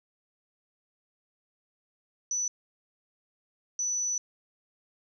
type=tone bursts at uneven times; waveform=sine; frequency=5960 Hz; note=F#8; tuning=12 cents sharp; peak=-27 dBFS; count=2; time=2.31-2.48 / 3.79-4.18 s; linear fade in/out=2 ms; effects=none